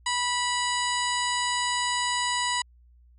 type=harmonic tone; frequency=980 Hz; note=B5; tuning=14 cents flat; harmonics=1 / 2 / 3 / 4 / 5 / 7 / 8 / 9; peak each=-28 / -31 / -33 / -34 / -35 / -36 / -37 / -38 dBFS; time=0.06-2.62 s; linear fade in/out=5 ms; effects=added 60 Hz sine -53 dBFS peak until 3.18 s